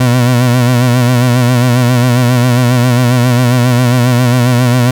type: tone with vibrato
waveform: 30% pulse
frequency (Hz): 123.47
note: B2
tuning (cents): 0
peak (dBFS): -4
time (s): 0-4.91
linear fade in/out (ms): 5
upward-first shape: sine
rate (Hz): 7.4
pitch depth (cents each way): 61
effects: none